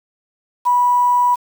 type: tone with quantisation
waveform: sine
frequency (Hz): 980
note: B5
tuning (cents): -14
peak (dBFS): -11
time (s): 0.65-1.36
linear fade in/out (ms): 20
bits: 6
effects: none